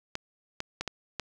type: clicks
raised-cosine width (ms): 0.2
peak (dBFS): -15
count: 5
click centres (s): 0.154 / 0.604 / 0.81 / 0.877 / 1.197
effects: none